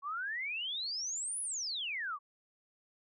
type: exponential two-way sweep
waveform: sine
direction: up then down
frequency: 1090 to 10540 to 1090 Hz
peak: -35 dBFS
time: 0.02-2.19 s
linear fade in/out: 50 ms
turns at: 1.41 s
effects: none